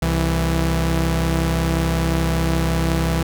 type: tone pair together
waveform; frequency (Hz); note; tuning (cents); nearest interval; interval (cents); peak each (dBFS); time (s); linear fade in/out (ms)
sawtooth; 65.41 / 164.82; C2 / E3; 0 / 0; octave + major third; 1600; -16; 0.02-3.23; 5
effects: none